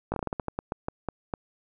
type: slowing click train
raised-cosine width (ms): 1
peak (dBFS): -15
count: 14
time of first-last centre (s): 0.12-1.338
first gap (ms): 19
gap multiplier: 1.24
effects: none